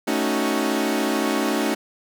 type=chord; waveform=sawtooth; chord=D# half-diminished seventh; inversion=second; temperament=equal; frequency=220 / 277.2 / 311.1 / 370 Hz; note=A3 / C#4 / D#4 / F#4; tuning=0 / 0 / 0 / 0 cents; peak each=-22 / -21 / -22 / -23 dBFS; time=0.07-1.75 s; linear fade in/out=10 ms; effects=none